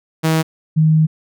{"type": "tone pair in turn", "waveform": ["sawtooth", "sine"], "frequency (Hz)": [160, 157.07], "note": ["D#3", "D#3"], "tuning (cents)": [49, 17], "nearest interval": "unison", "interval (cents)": 32, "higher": "first", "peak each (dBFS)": -9, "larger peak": "neither", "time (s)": [[0.23, 0.43], [0.76, 1.07]], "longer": "second", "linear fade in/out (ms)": 20, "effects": []}